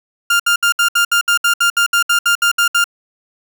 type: tone bursts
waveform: 30% pulse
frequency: 1400 Hz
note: F6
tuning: 4 cents sharp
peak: -8 dBFS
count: 16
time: 0.3-2.842 s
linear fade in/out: 5 ms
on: 97 ms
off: 66 ms
effects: none